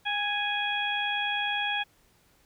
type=harmonic tone with a mistuned harmonic; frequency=830.6 Hz; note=G#5; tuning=in tune; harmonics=1 / 2 / 3 / 4; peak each=-32 / -32 / -32 / -32 dBFS; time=0.05-1.84 s; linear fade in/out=20 ms; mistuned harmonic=1; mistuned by=-25 cents; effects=pink hiss -64 dBFS RMS until 2.45 s